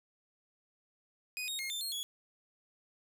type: tone with pitch steps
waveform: sawtooth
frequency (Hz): 2491 / 3738 / 2140 / 3565 / 4251 / 3364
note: D#7 / A#7 / C7 / A7 / C8 / G#7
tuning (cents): +1 / +4 / +38 / +22 / +27 / +22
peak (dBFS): -33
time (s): 1.37-2.03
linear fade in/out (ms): 0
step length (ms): 110
effects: none